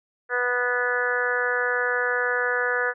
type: harmonic tone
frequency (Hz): 246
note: B3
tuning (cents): -7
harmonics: 2 / 3 / 4 / 5 / 6 / 7 / 8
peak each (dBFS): -27 / -35 / -34 / -32 / -26 / -26 / -37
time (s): 0.29-2.94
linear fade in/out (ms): 50
effects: none